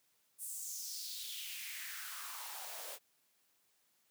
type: noise with high-pass filter sweep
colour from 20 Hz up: white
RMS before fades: -45 dBFS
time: 0.38-2.99 s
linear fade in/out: 50 ms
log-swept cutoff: 9500 to 500 Hz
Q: 3.2
effects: white hiss -75 dBFS RMS until 4.1 s + high-pass 100 Hz 12 dB/octave